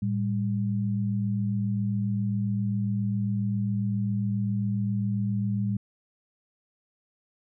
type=tone pair together; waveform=sine; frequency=111.8 / 199.2 Hz; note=A2 / G3; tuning=+28 / +28 cents; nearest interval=minor seventh; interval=1000 cents; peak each=-27 dBFS; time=0.02-5.77 s; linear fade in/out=5 ms; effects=none